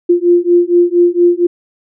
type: beating tone pair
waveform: sine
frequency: 347.3 / 351.6 Hz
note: F4 / F4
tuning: -10 / +12 cents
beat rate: 4.3 Hz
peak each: -10 dBFS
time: 0.09-1.47 s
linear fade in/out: 10 ms
effects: none